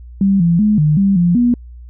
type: tone with pitch steps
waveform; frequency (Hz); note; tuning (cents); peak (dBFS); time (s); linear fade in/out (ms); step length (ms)
sine; 195.9 / 169.6 / 211.1 / 151.4 / 196.8 / 173.9 / 241.9; G3 / E3 / G#3 / D#3 / G3 / F3 / B3; -1 / +50 / +29 / -47 / +7 / -7 / -36; -9; 0.21-1.54; 2; 190
effects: added 60 Hz sine -32 dBFS peak until 1.89 s